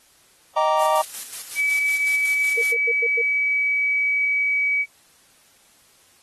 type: chord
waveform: triangle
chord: Eb major seventh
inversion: none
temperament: just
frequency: 622.3 / 777.8 / 933.4 / 1166.7 Hz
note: Eb5 / G5 / Bb5 / D6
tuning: 0 / -14 / +2 / -12 cents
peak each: -19 / -23 / -19 / -22 dBFS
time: 0.56-1.02 s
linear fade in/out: 10 ms
type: noise with tremolo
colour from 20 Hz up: blue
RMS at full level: -30 dBFS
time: 0.77-2.75 s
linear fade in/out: 50 ms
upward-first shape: square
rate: 5.4 Hz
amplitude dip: 50%
type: tone with pitch glide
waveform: sine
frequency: 2290 to 2275 Hz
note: D7 to C#7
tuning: -44 to +44 cents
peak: -18 dBFS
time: 1.55-4.86 s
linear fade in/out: 50 ms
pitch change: -12 cents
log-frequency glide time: 1.85-4.67 s
type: tone bursts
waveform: sine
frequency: 466.2 Hz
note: A#4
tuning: in tune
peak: -23 dBFS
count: 5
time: 2.57-3.22 s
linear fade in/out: 10 ms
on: 50 ms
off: 100 ms
effects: white hiss -56 dBFS RMS until 6.22 s + AAC 32 kbps